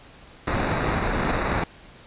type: noise with sample-and-hold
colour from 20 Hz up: pink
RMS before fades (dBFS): -24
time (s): 0.47-1.64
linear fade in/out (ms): 5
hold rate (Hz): 3150
effects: pink hiss -48 dBFS RMS until 2.06 s + resampled to 8000 Hz